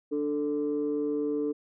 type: tone pair together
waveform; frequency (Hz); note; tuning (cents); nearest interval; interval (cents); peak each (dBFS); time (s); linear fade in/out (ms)
sine; 294 / 441.9; D4 / A4; +2 / +7; perfect fifth; 705; -28; 0.11-1.53; 20
effects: tanh soft clip ceiling -21 dBFS